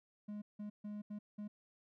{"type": "tone bursts at uneven times", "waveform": "triangle", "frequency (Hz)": 208.3, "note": "G#3", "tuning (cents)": 5, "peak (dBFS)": -40, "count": 5, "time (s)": [[0.28, 0.42], [0.59, 0.7], [0.84, 1.02], [1.1, 1.19], [1.38, 1.48]], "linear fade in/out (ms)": 10, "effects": []}